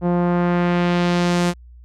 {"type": "tone with low-pass filter sweep", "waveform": "sawtooth", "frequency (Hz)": 175.4, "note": "F3", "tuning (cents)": 8, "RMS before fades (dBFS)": -18, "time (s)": [0.01, 1.54], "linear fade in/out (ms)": 50, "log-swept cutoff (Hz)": [750, 9100], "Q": 0.97, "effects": ["added 60 Hz sine -40 dBFS peak until 1.84 s"]}